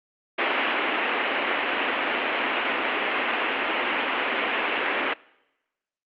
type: band-pass noise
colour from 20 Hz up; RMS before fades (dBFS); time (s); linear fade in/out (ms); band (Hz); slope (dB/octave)
white; -25; 0.38-5.14; 10; 240 to 2900; 48
effects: noise-tail reverb RT60 1.0 s tail -24 dB re dry + Opus 48 kbps